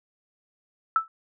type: tone with exponential decay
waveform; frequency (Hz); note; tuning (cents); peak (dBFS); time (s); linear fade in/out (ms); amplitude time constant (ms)
sine; 1318.5; E6; 0; -14; 0.96-1.08; 1; 25
effects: none